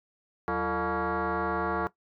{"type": "tone with frequency modulation", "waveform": "sine", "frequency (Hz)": 340.9, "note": "F4", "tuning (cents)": -42, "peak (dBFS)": -25, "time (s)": [0.48, 1.87], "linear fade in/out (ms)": 0, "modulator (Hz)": 263, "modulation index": 4.3, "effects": ["noise-tail reverb RT60 0.1 s tail -17 dB re dry", "tanh soft clip ceiling -21 dBFS"]}